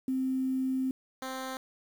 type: tone pair in turn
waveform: sine / 10% pulse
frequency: 261.6 / 261.6 Hz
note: C4 / C4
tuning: 0 / 0 cents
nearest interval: unison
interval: 0 cents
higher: neither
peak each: -27 dBFS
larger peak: neither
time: 0.08-0.91 / 1.22-1.57 s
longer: first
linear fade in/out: 2 ms
effects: 9-bit